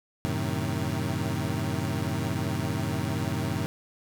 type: chord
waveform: 25% pulse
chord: F# diminished seventh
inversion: none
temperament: equal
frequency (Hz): 92.5 / 110 / 130.81 / 155.56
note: F#2 / A2 / C3 / Eb3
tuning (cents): 0 / 0 / 0 / 0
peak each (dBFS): -29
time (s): 0.25-3.66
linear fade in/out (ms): 0
effects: none